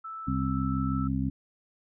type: tone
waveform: sine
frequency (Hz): 1317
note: E6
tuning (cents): -2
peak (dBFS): -36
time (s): 0.04-1.08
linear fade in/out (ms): 10
type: harmonic tone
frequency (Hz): 66.1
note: C2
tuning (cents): +18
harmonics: 1 / 2 / 3 / 4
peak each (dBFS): -33 / -31 / -32 / -30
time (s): 0.27-1.3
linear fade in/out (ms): 10
effects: none